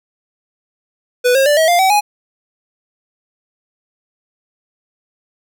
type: tone with pitch steps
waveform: square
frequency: 493.9 / 538.6 / 587.3 / 640.5 / 698.5 / 761.7 / 830.6 Hz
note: B4 / C#5 / D5 / E5 / F5 / G5 / G#5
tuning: 0 / -50 / 0 / -50 / 0 / -50 / 0 cents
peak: -10 dBFS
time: 1.24-2.01 s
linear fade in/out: 20 ms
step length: 110 ms
effects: none